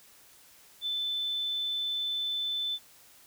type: tone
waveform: sine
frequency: 3520 Hz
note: A7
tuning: in tune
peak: -29 dBFS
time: 0.81-2.79 s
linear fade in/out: 50 ms
effects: white hiss -57 dBFS RMS until 3.26 s